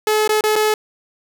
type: tone with dropouts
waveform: sawtooth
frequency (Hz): 428.6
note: A4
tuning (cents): -45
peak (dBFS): -10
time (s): 0.07-0.74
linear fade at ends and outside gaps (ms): 2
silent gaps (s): 0.277-0.292 / 0.409-0.438 / 0.557-0.561
effects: none